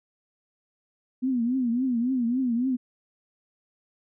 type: tone with vibrato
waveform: sine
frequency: 246.9 Hz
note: B3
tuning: in tune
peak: -22 dBFS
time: 1.22-2.77 s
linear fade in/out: 20 ms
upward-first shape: triangle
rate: 3.6 Hz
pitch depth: 150 cents each way
effects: none